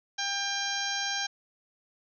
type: harmonic tone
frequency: 797 Hz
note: G5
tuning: 28 cents sharp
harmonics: 1 / 2 / 3 / 4 / 5 / 6 / 7 / 8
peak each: -37 / -34 / -41 / -37 / -37 / -41 / -36 / -39 dBFS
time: 0.18-1.27 s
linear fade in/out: 10 ms
effects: none